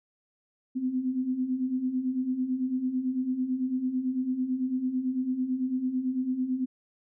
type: beating tone pair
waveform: sine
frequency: 250 / 259 Hz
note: B3 / C4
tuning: +21 / -17 cents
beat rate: 9 Hz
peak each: -33 / -27 dBFS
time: 0.75-6.66 s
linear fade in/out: 20 ms
effects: none